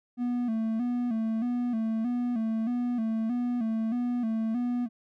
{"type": "tone with vibrato", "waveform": "triangle", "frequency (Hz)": 233.1, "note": "A#3", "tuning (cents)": 0, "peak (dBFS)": -24, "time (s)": [0.17, 4.89], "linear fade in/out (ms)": 50, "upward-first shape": "square", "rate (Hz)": 1.6, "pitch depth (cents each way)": 79, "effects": []}